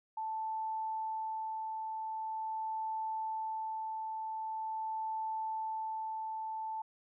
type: tone with tremolo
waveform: sine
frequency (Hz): 880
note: A5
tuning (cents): 0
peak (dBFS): -34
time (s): 0.17-6.82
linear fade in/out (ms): 5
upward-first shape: sine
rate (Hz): 0.44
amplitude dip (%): 25
effects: none